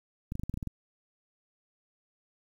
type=clicks; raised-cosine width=5 ms; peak=-22 dBFS; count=9; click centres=0.321 / 0.354 / 0.396 / 0.435 / 0.496 / 0.541 / 0.574 / 0.628 / 0.673 s; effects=9-bit